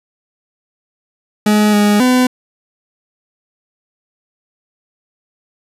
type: tone with pitch steps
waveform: 40% pulse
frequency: 210.7 / 207.1 / 252.3 Hz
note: G#3 / G#3 / B3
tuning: +25 / -5 / +37 cents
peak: -8 dBFS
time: 1.46-2.27 s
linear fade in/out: 5 ms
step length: 270 ms
effects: resampled to 32000 Hz